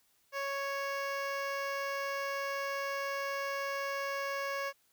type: tone with notch filter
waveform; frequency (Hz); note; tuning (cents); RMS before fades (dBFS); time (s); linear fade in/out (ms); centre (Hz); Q
15% pulse; 554.4; C#5; 0; -36; 0.32-4.73; 50; 9700; 0.74
effects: white hiss -71 dBFS RMS until 4.92 s